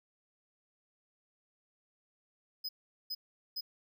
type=tone bursts; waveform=square; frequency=5030 Hz; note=D#8; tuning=18 cents sharp; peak=-36 dBFS; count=3; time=2.64-3.61 s; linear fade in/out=10 ms; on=50 ms; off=410 ms; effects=none